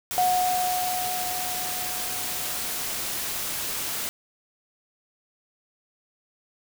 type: noise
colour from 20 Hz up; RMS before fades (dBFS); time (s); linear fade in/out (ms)
white; -30; 0.11-4.09; 0
type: tone with exponential decay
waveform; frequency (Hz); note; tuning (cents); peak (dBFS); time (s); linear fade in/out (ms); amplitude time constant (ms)
sine; 729; F#5; -26; -18; 0.18-3.63; 0; 750
effects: none